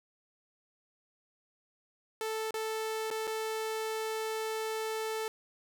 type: tone with dropouts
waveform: sawtooth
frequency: 440 Hz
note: A4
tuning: in tune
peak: -29 dBFS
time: 2.21-5.28 s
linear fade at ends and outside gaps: 1 ms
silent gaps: 2.508-2.541 / 3.103-3.111 / 3.271-3.276 s
effects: none